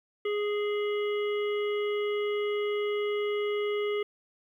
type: harmonic tone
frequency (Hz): 415.3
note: G#4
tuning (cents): 0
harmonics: 1 / 3 / 5 / 7 / 8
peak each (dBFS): -27 / -40 / -39 / -43 / -49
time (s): 0.25-4.03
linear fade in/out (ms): 5
effects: 11-bit